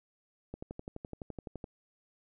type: click train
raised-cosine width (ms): 2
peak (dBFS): -27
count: 14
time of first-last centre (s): 0.54-1.642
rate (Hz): 11.8
effects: none